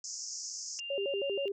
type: band-pass noise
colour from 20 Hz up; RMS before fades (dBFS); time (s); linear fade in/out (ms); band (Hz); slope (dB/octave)
white; -41; 0.04-0.8; 2; 5000 to 7100; 96
type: tone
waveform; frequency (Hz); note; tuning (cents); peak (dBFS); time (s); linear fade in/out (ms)
sine; 2794; F7; 0; -38; 0.79-1.48; 0
type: tone with vibrato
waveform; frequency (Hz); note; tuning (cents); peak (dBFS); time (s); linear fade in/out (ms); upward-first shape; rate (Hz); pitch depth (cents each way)
sine; 470.3; A#4; +15; -31; 0.9-1.52; 5; square; 6.3; 290
effects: none